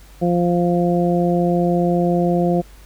harmonic tone, 174.61 Hz, F3, in tune, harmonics 1 / 2 / 3 / 4, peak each -17 / -20 / -22 / -23 dBFS, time 0.21-2.62 s, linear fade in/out 20 ms, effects added 50 Hz sine -41 dBFS peak until 2.85 s + pink hiss -49 dBFS RMS until 2.85 s

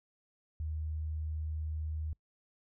sine tone, 77.78 Hz, D#2, in tune, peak -34 dBFS, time 0.6-2.13 s, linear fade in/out 0 ms, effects noise-tail reverb RT60 0.1 s tail -24 dB re dry

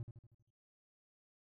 triangle tone with echo, 116.54 Hz, A#2, in tune, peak -38 dBFS, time 0-0.03 s, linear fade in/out 0 ms, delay 79 ms, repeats 6, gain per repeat -6 dB, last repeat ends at 0.504 s, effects none

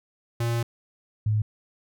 square / sine tone pair in turn, 117.3 / 106.98 Hz, A#2 / A2, +11 / -48 cents, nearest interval major second, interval 159 cents, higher first, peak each -24 / -20 dBFS, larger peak second, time 0.4-0.63 / 1.26-1.42 s, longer first, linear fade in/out 5 ms, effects none

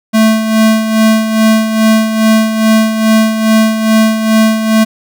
square tone with tremolo, 220 Hz, A3, in tune, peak -5 dBFS, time 0.13-4.85 s, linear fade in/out 20 ms, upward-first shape sine, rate 2.4 Hz, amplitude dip 60%, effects none

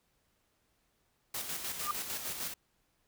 white noise with tremolo, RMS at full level -37 dBFS, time 1.34-2.54 s, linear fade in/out 5 ms, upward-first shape square, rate 6.6 Hz, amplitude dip 45%
sine tone with exponential growth, 1200 Hz, D6, 37 cents sharp, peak -26 dBFS, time 1.78-1.91 s, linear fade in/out 2 ms, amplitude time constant 28 ms
effects pink hiss -75 dBFS RMS until 3.07 s

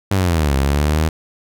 sawtooth linear two-way sweep, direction down then up, 100.7 to 67 to 80.3 Hz, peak -10 dBFS, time 0.11-1.09 s, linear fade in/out 5 ms, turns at 0.55 s, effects none

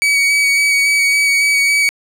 40% pulse tone with vibrato, 2263 Hz, C#7, 35 cents sharp, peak -10 dBFS, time 0.02-1.89 s, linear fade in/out 0 ms, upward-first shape square, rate 3.6 Hz, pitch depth 12 cents each way, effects low-pass 11000 Hz 12 dB/octave

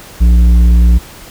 sine tone with tanh clipping, 59 Hz, A#1, 22 cents sharp, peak -5 dBFS, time 0.2-0.99 s, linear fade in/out 20 ms, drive 8 dB, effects pink hiss -34 dBFS RMS until 1.3 s

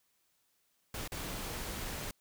pink noise with dropouts, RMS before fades -40 dBFS, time 0.94-2.11 s, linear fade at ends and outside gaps 2 ms, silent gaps 1.077-1.119 s, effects white hiss -75 dBFS RMS until 2.2 s

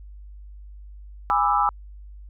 sine chord, E dominant seventh, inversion first, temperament just, 824.1 / 988.9 / 1186.7 / 1318.5 Hz, G#5 / B5 / D6 / E6, -14 / +2 / +18 / 0 cents, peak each -22 / -24 / -24 / -23 dBFS, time 1.3-1.69 s, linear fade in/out 0 ms, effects added 50 Hz sine -39 dBFS peak until 2.29 s

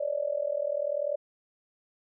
sine tone with amplitude modulation, 581 Hz, D5, 19 cents flat, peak -23 dBFS, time 0-1.16 s, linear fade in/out 10 ms, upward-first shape sine, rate 40.3 Hz, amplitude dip 90%, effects none

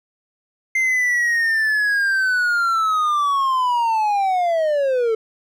triangle linear sweep, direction down, 2093 to 435.5 Hz, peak -14 dBFS, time 0.75-5.15 s, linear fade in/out 5 ms, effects none

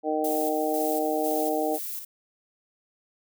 harmonic tone, 154.4 Hz, D#3, 13 cents flat, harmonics 2 / 3 / 4 / 5, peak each -29 / -29 / -29 / -29 dBFS, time 0.03-1.79 s, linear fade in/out 50 ms
violet noise with tremolo, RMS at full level -34 dBFS, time 0.24-2.05 s, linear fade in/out 5 ms, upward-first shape square, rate 2 Hz, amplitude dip 50%
effects none

